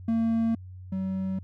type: tone pair in turn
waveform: triangle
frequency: 227.2 / 189.92 Hz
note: A#3 / F#3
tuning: -44 / +45 cents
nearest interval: minor third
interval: 311 cents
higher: first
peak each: -20 / -25 dBFS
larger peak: first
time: 0.08-0.55 / 0.92-1.39 s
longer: neither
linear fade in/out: 5 ms
effects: added 92 Hz sine -40 dBFS peak until 1.43 s